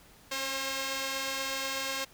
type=tone pair together; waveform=5% pulse; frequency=271.5 / 534.8 Hz; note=C#4 / C5; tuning=-36 / +38 cents; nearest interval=octave; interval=1174 cents; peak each=-27 / -21 dBFS; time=0.31-2.05 s; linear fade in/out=10 ms; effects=pink hiss -57 dBFS RMS until 2.13 s